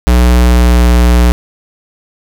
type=tone with pitch glide; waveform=square; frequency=60.8 to 60.17 Hz; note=B1 to B1; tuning=-26 to -44 cents; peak=-5 dBFS; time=0.07-1.32 s; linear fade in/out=0 ms; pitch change=-18 cents; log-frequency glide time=0.48-0.82 s; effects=none